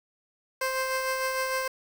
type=tone with tremolo; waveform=15% pulse; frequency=523.3 Hz; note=C5; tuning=in tune; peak=-19 dBFS; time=0.61-1.68 s; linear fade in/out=5 ms; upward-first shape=sine; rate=6.6 Hz; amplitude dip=35%; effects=8-bit